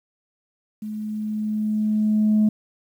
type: tone with level ramp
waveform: sine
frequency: 213.8 Hz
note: A3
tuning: 49 cents flat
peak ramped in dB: -28 to -12 dBFS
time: 0.82-2.49 s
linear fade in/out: 5 ms
effects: tanh soft clip ceiling -12 dBFS + 9-bit